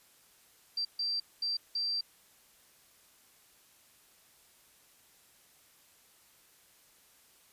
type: tone bursts at uneven times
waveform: sine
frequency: 4699 Hz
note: D8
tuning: in tune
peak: -30 dBFS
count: 4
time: 0.77-0.85 / 0.99-1.2 / 1.42-1.57 / 1.75-2.01 s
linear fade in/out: 5 ms
effects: white hiss -63 dBFS RMS until 7.52 s + resampled to 32000 Hz